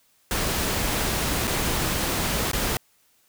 pink noise with dropouts, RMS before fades -25 dBFS, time 0.31-2.77 s, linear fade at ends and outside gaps 1 ms, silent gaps 1.472-1.476 / 2.515-2.532 s, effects white hiss -63 dBFS RMS until 3.28 s

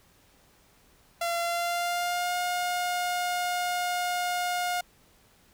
sawtooth tone with pitch glide, 684 to 713.9 Hz, F5 to F5, -36 to +38 cents, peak -23 dBFS, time 1.21-4.81 s, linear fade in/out 5 ms, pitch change +74 cents, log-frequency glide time 1.39-2.36 s, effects pink hiss -61 dBFS RMS until 5.53 s

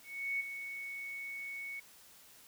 sine tone with ADSR envelope, 2219 Hz, C#7, 1 cent sharp, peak -31 dBFS, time 0.03-1.8 s, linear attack 370 ms, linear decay 16 ms, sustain -9 dB, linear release 7 ms, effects white hiss -59 dBFS RMS until 2.47 s

